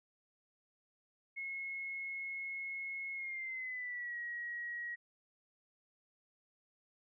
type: tone with pitch glide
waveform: sine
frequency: 2173 to 1902.7 Hz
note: C#7 to A#6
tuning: -35 to +35 cents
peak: -39 dBFS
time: 1.36-4.96 s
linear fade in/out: 20 ms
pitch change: -230 cents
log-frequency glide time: 3.14-4.17 s
effects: none